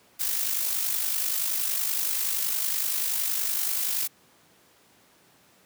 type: noise with amplitude modulation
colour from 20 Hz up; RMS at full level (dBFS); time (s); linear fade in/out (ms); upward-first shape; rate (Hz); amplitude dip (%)
blue; -25; 0.19-4.08; 20; sine; 50.6; 50
effects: pink hiss -59 dBFS RMS until 5.65 s + high-pass 150 Hz 12 dB/octave